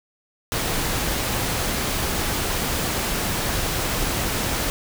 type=noise; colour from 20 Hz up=pink; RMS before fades=-24 dBFS; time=0.52-4.7 s; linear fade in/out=0 ms; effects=none